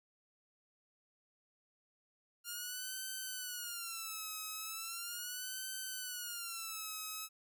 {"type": "tone with vibrato", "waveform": "5% pulse", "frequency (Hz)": 1400, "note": "F6", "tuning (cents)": 4, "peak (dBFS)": -30, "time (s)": [2.44, 7.29], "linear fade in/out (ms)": 50, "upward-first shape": "sine", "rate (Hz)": 0.38, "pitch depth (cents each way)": 160, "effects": []}